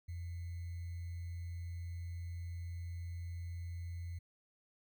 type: tone with sample-and-hold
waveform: sine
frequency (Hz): 85.9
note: F2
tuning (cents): -28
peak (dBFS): -40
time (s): 0.08-4.19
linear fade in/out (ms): 10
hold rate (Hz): 2100
effects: none